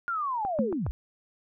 sine linear sweep, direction down, 1429 to 38.89 Hz, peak -27 dBFS, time 0.08-0.91 s, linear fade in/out 0 ms
click train, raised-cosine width 1 ms, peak -22 dBFS, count 4, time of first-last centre 0.45-0.865 s, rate 7.23 Hz
sine tone with exponential decay, 220 Hz, A3, in tune, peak -20 dBFS, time 0.59-0.82 s, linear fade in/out 5 ms, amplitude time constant 49 ms
effects none

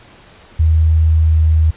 sine tone with pitch glide, 79.7 to 79.24 Hz, D#2 to D#2, +42 to +32 cents, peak -8 dBFS, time 0.59-1.71 s, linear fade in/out 10 ms, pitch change -10 cents, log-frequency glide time 1.23-1.36 s, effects pink hiss -43 dBFS RMS until 1.76 s + resampled to 8000 Hz

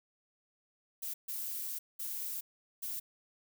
violet noise bursts at uneven times, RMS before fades -39 dBFS, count 4, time 1.02-1.14 / 1.28-1.79 / 1.99-2.41 / 2.82-3 s, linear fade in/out 10 ms, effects none

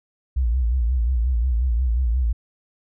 sine tone with vibrato, 60.6 Hz, B1, 32 cents flat, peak -17 dBFS, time 0.36-2.33 s, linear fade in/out 10 ms, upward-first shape sine, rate 5.6 Hz, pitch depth 140 cents each way, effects none

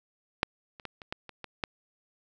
clicks, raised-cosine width 0.3 ms, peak -7 / -30 / -21 / -28 / -17 / -27 / -23 / -13 dBFS, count 8, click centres 0.431 / 0.798 / 0.853 / 1.018 / 1.125 / 1.293 / 1.443 / 1.638 s, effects none

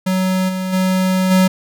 square tone with level steps, 186.6 Hz, F#3, 15 cents sharp, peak -15 / -20 / -14 / -10 dBFS, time 0.06-1.48 s, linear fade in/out 10 ms, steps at 0.48 / 0.72 / 1.3 s, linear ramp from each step 20 ms, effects none

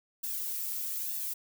violet noise with flanger, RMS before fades -35 dBFS, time 0.23-1.34 s, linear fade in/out 10 ms, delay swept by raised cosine 1.1 to 2.3 ms, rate 1.1 Hz, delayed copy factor +0.55, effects none

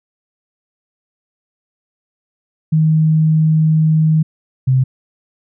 sine tone pair in turn, 157.3 / 130.64 Hz, D#3 / C3, +19 / -2 cents, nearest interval minor third, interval 321 cents, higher first, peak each -9 dBFS, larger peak neither, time 2.72-4.23 / 4.67-4.84 s, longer first, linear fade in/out 10 ms, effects none

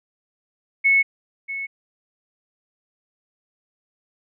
sine tone with echo, 2200 Hz, C#7, 14 cents flat, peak -13 dBFS, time 0.84-1.03 s, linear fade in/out 20 ms, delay 640 ms, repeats 1, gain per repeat -13 dB, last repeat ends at 1.67 s, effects none

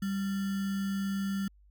sine tone with sample-and-hold, 196.2 Hz, G3, 2 cents sharp, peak -29 dBFS, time 0.02-1.48 s, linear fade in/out 5 ms, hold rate 1575 Hz, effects added 50 Hz sine -57 dBFS peak until 1.7 s

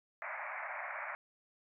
white band-pass noise, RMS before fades -42 dBFS, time 0.22-1.15 s, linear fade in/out 0 ms, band 580 to 2300 Hz, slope 96 dB/octave, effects none

